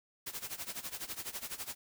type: noise with tremolo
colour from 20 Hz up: white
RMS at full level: -39 dBFS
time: 0.26-1.75 s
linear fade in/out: 10 ms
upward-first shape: sine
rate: 12 Hz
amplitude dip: 85%
effects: none